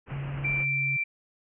pink low-pass noise, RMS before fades -41 dBFS, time 0.06-0.66 s, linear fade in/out 50 ms, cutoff 2900 Hz, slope 96 dB/octave
sine tone with pitch glide, 139.1 to 137.74 Hz, C#3 to C#3, +6 to -11 cents, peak -31 dBFS, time 0.11-0.97 s, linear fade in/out 10 ms, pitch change -17 cents, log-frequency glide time 0.58-0.83 s
sine tone, 2349 Hz, D7, in tune, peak -25 dBFS, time 0.44-1.04 s, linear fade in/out 10 ms
effects none

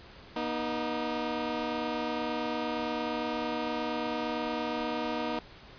15% pulse tone pair together, 240.5 / 311.1 Hz, B3 / D#4, -46 / 0 cents, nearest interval major third, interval 446 cents, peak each -27 dBFS, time 0.36-5.39 s, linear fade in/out 2 ms, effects pink hiss -51 dBFS RMS until 5.78 s + resampled to 11025 Hz

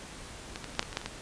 clicks, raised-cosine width 0.2 ms, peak -19 / -20 / -30 / -26 / -7 / -18 / -22 / -12 / -24 / -16 dBFS, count 10, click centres 0.559 / 0.643 / 0.695 / 0.751 / 0.794 / 0.828 / 0.929 / 0.971 / 1.015 / 1.06 s, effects pink hiss -45 dBFS RMS until 1.21 s + resampled to 22050 Hz

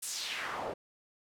pink noise with band-pass filter sweep, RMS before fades -38 dBFS, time 0.02-0.74 s, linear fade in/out 10 ms, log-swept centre 10000 to 470 Hz, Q 2, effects none

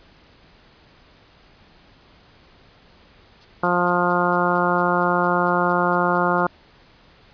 violet noise bursts, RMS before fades -37 dBFS, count 14, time 3.41-6.412 s, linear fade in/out 5 ms, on 38 ms, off 190 ms
harmonic tone, 176.7 Hz, F3, 21 cents sharp, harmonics 1 / 2 / 3 / 4 / 5 / 6 / 7 / 8, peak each -25 / -25 / -25 / -25 / -25 / -25 / -25 / -25 dBFS, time 3.63-6.47 s, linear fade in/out 5 ms
effects pink hiss -52 dBFS RMS until 7.33 s + resampled to 11025 Hz

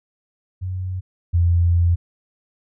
sine tone pair in turn, 92.5 / 86.07 Hz, F#2 / F2, 0 / -25 cents, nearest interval minor second, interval 125 cents, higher first, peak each -23 / -13 dBFS, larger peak second, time 0.61-1.01 / 1.33-1.96 s, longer second, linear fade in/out 20 ms, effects none

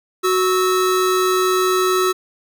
square tone pair together, 370 / 1305.6 Hz, F#4 / E6, 0 / -17 cents, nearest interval octave + minor seventh, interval 2183 cents, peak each -17 / -20 dBFS, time 0.23-2.13 s, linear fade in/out 20 ms, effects none

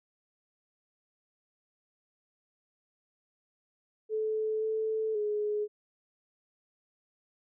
sine tone with pitch steps, 434.8 / 438.6 / 419.5 Hz, A4 / A4 / G#4, -21 / -6 / +17 cents, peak -28 dBFS, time 4.09-5.68 s, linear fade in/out 50 ms, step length 530 ms, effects none

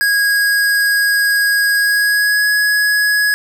square tone with pitch glide, 1647 to 1675.8 Hz, G#6 to G#6, -15 to +15 cents, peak -12 dBFS, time 0.01-3.34 s, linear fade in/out 0 ms, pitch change +30 cents, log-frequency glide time 1.74-2.48 s, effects none

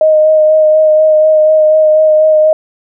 sine tone with vibrato, 621 Hz, D#5, 3 cents flat, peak -4 dBFS, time 0.01-2.53 s, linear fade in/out 2 ms, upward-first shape sine, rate 4.1 Hz, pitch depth 16 cents each way, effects none

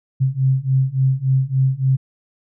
sine beating tone pair, 130.81 / 134.31 Hz, C3 / C3, 0 / +46 cents, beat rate 3.5 Hz, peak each -18 / -17 dBFS, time 0.2-1.97 s, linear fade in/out 20 ms, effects none

